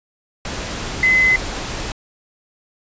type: tone in noise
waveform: sine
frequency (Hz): 2037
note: C7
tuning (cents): -47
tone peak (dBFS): -11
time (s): 1.03-1.36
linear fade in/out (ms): 2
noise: pink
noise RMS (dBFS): -26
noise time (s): 0.45-1.92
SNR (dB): +12
effects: resampled to 16000 Hz